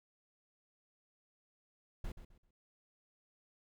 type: noise with echo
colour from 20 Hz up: brown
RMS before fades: -40 dBFS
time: 2.04-2.12 s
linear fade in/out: 5 ms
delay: 130 ms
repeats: 3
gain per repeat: -11 dB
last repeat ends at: 2.51 s
effects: none